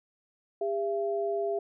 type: tone pair together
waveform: sine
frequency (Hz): 402.7 / 674.5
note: G4 / E5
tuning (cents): +47 / +40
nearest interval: major sixth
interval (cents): 893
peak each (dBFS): -29 / -31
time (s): 0.61-1.59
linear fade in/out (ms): 5
effects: none